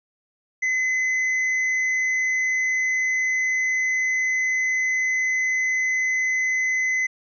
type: tone with tanh clipping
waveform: triangle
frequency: 2034 Hz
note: C7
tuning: 50 cents flat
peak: -21 dBFS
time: 0.62-7.07 s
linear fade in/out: 10 ms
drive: 10 dB
effects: resampled to 16000 Hz